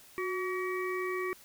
harmonic tone with a mistuned harmonic, 379.8 Hz, F#4, 45 cents sharp, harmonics 1 / 3 / 5 / 6, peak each -33 / -38 / -40 / -41 dBFS, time 0.18-1.33 s, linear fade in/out 0 ms, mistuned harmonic 1, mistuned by -62 cents, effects white hiss -56 dBFS RMS until 1.44 s

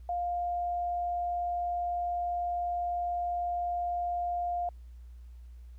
sine tone, 703 Hz, F5, 11 cents sharp, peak -29 dBFS, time 0.09-4.69 s, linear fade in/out 2 ms, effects added 60 Hz sine -45 dBFS peak until 5.78 s + pink hiss -72 dBFS RMS until 5.78 s

